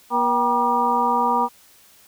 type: harmonic tone with a mistuned harmonic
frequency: 239.7 Hz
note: A#3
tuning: 48 cents sharp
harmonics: 1 / 2 / 3 / 4 / 5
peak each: -27 / -27 / -24 / -19 / -24 dBFS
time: 0.1-1.49 s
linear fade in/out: 50 ms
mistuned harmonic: 3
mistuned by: +140 cents
effects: white hiss -52 dBFS RMS until 2.07 s